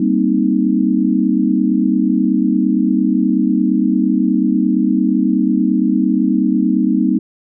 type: chord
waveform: sine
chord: C minor seventh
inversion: second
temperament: equal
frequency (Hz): 196 / 233.1 / 261.6 / 311.1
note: G3 / Bb3 / C4 / Eb4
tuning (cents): 0 / 0 / 0 / 0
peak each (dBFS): -17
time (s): 0-7.19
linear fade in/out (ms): 5
effects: none